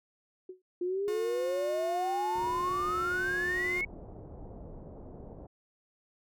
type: tone with exponential decay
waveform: sine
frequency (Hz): 370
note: F#4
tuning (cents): 0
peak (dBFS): -37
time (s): 0.49-0.62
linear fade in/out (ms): 5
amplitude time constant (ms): 28
type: exponential sweep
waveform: sine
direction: up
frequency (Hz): 349.6 to 2228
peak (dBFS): -29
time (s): 0.81-3.85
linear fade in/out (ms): 5
type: tone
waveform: 45% pulse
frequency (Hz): 360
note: F#4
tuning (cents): -47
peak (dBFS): -36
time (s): 1.08-3.81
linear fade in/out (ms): 0
type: low-pass noise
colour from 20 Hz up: pink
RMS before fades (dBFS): -46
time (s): 2.35-5.47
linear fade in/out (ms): 10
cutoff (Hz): 720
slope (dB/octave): 24
effects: none